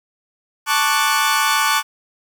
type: chord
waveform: sawtooth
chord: D major seventh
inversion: second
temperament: equal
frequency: 880 / 1108.7 / 1174.7 / 1480 Hz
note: A5 / C#6 / D6 / F#6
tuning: 0 / 0 / 0 / 0 cents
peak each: -17 dBFS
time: 0.66-1.83 s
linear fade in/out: 50 ms
effects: 8-bit